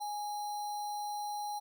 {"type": "tone with sample-and-hold", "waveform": "sine", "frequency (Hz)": 830, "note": "G#5", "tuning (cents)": -1, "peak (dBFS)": -35, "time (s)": [0, 1.6], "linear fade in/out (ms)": 20, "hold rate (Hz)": 4900, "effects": []}